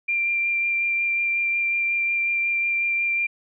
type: tone with vibrato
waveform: sine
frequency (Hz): 2375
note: D7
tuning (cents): +19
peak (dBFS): -20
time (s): 0.08-3.27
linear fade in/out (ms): 10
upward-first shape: sine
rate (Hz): 5.5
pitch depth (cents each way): 11
effects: none